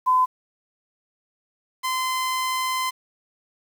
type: tone pair in turn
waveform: sine / sawtooth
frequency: 1017 / 1031.2 Hz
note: C6 / C6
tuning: -50 / -26 cents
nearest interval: unison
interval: 24 cents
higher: second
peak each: -15 / -19 dBFS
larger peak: first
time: 0.06-0.26 / 1.83-2.91 s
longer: second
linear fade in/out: 20 ms
effects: 8-bit